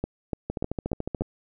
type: two click trains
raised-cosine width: 2 ms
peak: -14 / -15 dBFS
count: 5 / 11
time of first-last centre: 0.04-1.21 / 0.5-1.219 s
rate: 3.42 / 13.9 Hz
effects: none